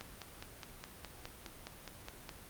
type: click train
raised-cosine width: 0.2 ms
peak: -26 dBFS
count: 12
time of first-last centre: 0.01-2.292 s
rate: 4.82 Hz
effects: pink hiss -53 dBFS RMS until 2.49 s + Opus 32 kbps